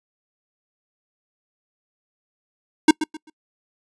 square tone with echo, 311.1 Hz, D#4, in tune, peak -8 dBFS, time 2.88-2.91 s, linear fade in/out 5 ms, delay 130 ms, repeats 3, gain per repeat -12 dB, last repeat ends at 3.3 s, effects noise-tail reverb RT60 0.1 s tail -26 dB re dry + resampled to 22050 Hz

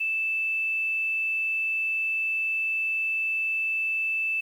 sine tone with quantisation, 2638 Hz, E7, 1 cent sharp, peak -24 dBFS, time 0-4.41 s, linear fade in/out 10 ms, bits 9, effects none

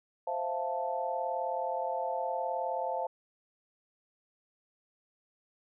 sine chord, F major seventh, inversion second, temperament equal, 523.3 / 659.3 / 698.5 / 880 Hz, C5 / E5 / F5 / A5, 0 / 0 / 0 / 0 cents, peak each -36 / -38 / -36 / -35 dBFS, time 0.27-3.07 s, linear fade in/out 5 ms, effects none

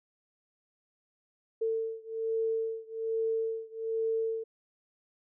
sine beating tone pair, 448.1 / 449.3 Hz, A4 / A4, +32 / +36 cents, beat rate 1.2 Hz, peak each -32 / -33 dBFS, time 1.61-4.44 s, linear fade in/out 10 ms, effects none

